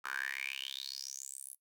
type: tone with high-pass filter sweep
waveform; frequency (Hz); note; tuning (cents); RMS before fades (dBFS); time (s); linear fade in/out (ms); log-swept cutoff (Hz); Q
10% pulse; 67.1; C2; +44; -42; 0.04-1.55; 10; 1300 to 11000; 8.8
effects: noise-tail reverb RT60 0.1 s tail -19 dB re dry